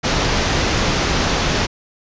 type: low-pass noise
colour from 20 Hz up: pink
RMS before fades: -18 dBFS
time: 0.03-1.67 s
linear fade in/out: 20 ms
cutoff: 6600 Hz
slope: 48 dB/octave
effects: resampled to 16000 Hz